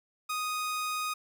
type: tone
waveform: sawtooth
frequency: 1244.5 Hz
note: D#6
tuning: in tune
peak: -27 dBFS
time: 0.29-1.14 s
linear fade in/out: 10 ms
effects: none